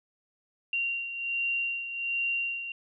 sine beating tone pair, 2763 / 2764.3 Hz, F7 / F7, -19 / -18 cents, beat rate 1.3 Hz, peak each -29 / -36 dBFS, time 0.73-2.72 s, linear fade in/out 2 ms, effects none

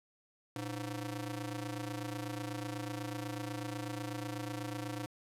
sawtooth ring-modulated tone, 207.7 Hz, G#3, in tune, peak -31 dBFS, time 0.56-5.06 s, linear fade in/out 0 ms, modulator 89.8 Hz, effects resampled to 32000 Hz + 10-bit

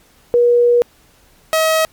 sine / sawtooth tone pair in turn, 480.6 / 637.8 Hz, B4 / D#5, -47 / +43 cents, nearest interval perfect fourth, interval 490 cents, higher second, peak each -8 dBFS, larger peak neither, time 0.34-0.82 / 1.53-1.85 s, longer first, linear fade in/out 0 ms, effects pink hiss -51 dBFS RMS until 1.92 s + MP3 96 kbps

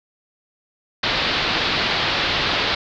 white low-pass noise, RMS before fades -21 dBFS, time 1.03-2.75 s, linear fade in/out 5 ms, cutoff 4500 Hz, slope 48 dB/octave, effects none

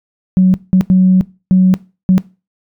sine tone bursts at uneven times, 185.6 Hz, F#3, 6 cents sharp, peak -4 dBFS, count 5, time 0.37-0.54 / 0.73-0.81 / 0.9-1.21 / 1.51-1.74 / 2.09-2.18 s, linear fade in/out 0 ms, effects noise-tail reverb RT60 0.3 s tail -21 dB re dry + tanh soft clip ceiling 0 dBFS

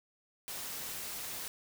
white noise with amplitude modulation, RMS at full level -39 dBFS, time 0.48-1.48 s, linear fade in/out 0 ms, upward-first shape sine, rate 214 Hz, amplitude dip 45%, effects none

